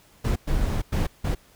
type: noise bursts at uneven times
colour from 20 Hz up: brown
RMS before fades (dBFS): -23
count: 4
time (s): 0.24-0.36 / 0.47-0.82 / 0.92-1.07 / 1.24-1.35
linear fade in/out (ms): 10
effects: pink hiss -56 dBFS RMS until 1.55 s